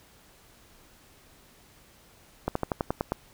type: slowing click train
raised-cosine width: 1 ms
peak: -12 dBFS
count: 8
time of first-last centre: 2.48-3.12 s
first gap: 74 ms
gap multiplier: 1.07
effects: pink hiss -57 dBFS RMS until 3.33 s